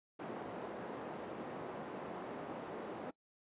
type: band-pass noise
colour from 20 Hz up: white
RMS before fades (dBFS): -45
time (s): 0.19-3.11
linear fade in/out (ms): 10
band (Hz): 200 to 650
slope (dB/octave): 12
effects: noise-tail reverb RT60 0.1 s tail -22 dB re dry + resampled to 8000 Hz